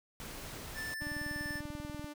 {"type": "noise", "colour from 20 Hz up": "pink", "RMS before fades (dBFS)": -45, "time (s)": [0.2, 0.94], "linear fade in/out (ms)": 0}
{"type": "tone", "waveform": "square", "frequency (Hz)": 1764, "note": "A6", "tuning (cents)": 4, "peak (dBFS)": -39, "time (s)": [0.74, 1.62], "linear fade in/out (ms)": 50}
{"type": "tone with vibrato", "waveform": "sawtooth", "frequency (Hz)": 295.7, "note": "D4", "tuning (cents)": 12, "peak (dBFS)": -39, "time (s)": [1, 2.14], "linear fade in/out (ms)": 20, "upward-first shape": "sine", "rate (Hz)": 9.8, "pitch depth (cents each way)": 8}
{"type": "click train", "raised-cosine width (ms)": 5, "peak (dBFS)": -31, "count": 22, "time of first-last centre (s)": [1.02, 2.044], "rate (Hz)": 20.5}
{"effects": []}